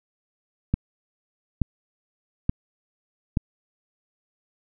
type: click train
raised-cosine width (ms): 5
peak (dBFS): -8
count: 4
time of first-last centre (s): 0.74-3.372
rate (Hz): 1.14
effects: none